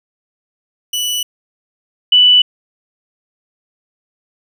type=tone pair in turn; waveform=sawtooth / sine; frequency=2960 / 2973 Hz; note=F#7 / F#7; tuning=0 / +8 cents; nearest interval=unison; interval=8 cents; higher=second; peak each=-13 / -5 dBFS; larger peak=second; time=0.93-1.23 / 2.12-2.42 s; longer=neither; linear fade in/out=5 ms; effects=none